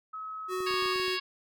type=tone with pitch glide; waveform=sine; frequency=1283 to 1211 Hz; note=E6 to D#6; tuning=-47 to -47 cents; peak=-36 dBFS; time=0.13-0.94 s; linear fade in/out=10 ms; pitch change=-100 cents; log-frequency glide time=0.61-0.75 s
type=tone; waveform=square; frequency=370 Hz; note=F#4; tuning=in tune; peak=-32 dBFS; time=0.48-1.19 s; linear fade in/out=50 ms
type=clicks; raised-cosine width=2 ms; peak=-35 dBFS; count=8; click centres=0.605 / 0.709 / 0.74 / 0.825 / 0.858 / 0.959 / 0.999 / 1.081 s
type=harmonic tone; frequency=554.4 Hz; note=C#5; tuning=in tune; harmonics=2 / 3 / 4 / 5 / 6 / 7 / 8 / 9; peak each=-36 / -39 / -40 / -36 / -41 / -42 / -39 / -39 dBFS; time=0.66-1.2 s; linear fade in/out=10 ms
effects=none